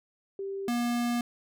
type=tone pair in turn; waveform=sine / square; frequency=392 / 239.3 Hz; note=G4 / A#3; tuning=0 / +46 cents; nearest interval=major sixth; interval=854 cents; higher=first; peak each=-32 / -27 dBFS; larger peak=second; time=0.39-0.68 / 0.68-1.21 s; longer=second; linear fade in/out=2 ms; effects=none